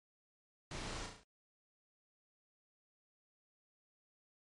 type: noise with echo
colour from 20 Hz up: pink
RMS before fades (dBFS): -45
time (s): 0.71-1.06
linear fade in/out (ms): 2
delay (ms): 35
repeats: 5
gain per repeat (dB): -4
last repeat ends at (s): 1.235
effects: low-pass 7000 Hz 12 dB/octave + MP3 48 kbps